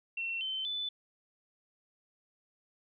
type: tone with pitch steps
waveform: sine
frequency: 2712 / 3079 / 3497 Hz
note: E7 / G7 / A7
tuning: +49 / -32 / -11 cents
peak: -33 dBFS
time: 0.17-0.89 s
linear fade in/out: 5 ms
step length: 240 ms
effects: none